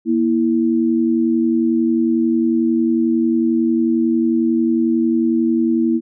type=tone pair together; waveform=sine; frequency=237 / 328.1 Hz; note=A#3 / E4; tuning=+29 / -8 cents; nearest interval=tritone; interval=563 cents; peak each=-16 dBFS; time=0.05-6.01 s; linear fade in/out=50 ms; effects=none